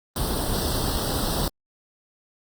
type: noise with comb filter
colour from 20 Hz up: pink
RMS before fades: -25 dBFS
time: 0.16-1.48 s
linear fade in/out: 2 ms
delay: 0.22 ms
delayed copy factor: +0.9
effects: Opus 24 kbps